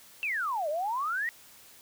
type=exponential two-way sweep; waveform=sine; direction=down then up; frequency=2745 to 577 to 1957 Hz; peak=-28 dBFS; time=0.23-1.29 s; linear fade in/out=0 ms; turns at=0.69 s; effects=white hiss -54 dBFS RMS until 1.81 s